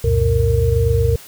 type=tone cluster; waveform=sine; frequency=67.9 / 89.7 / 117.3 / 461.9 Hz; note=C#2 / F2 / A#2 / A#4; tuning=-35 / +47 / +11 / -16 cents; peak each=-18 dBFS; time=0.04-1.16 s; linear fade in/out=5 ms; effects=white hiss -40 dBFS RMS until 1.27 s